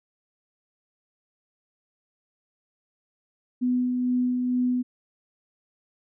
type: tone with tremolo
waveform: sine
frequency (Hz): 249.2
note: B3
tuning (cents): +16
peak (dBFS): -20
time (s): 3.61-4.83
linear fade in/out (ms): 20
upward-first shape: sine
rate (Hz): 2.2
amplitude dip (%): 30
effects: none